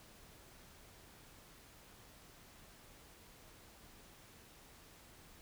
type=silence; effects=pink hiss -60 dBFS RMS until 5.41 s